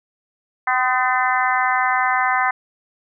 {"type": "harmonic tone with a mistuned harmonic", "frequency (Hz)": 255.1, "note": "C4", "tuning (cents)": -44, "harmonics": [3, 4, 5, 6, 7, 8], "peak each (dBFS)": [-21, -22, -23, -24, -24, -25], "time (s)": [0.67, 2.51], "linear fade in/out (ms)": 5, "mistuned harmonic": 5, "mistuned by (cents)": -34, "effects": []}